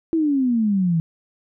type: exponential sweep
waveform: sine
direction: down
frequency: 334 to 159.7 Hz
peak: -16 dBFS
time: 0.13-1 s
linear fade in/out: 0 ms
effects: none